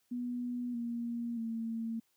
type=tone with pitch steps; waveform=sine; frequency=244.5 / 235.6 / 227.1 Hz; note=B3 / A#3 / A#3; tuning=-17 / +19 / -45 cents; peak=-34 dBFS; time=0.11-2 s; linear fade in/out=10 ms; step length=630 ms; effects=white hiss -75 dBFS RMS until 2.16 s + high-pass 60 Hz 12 dB/octave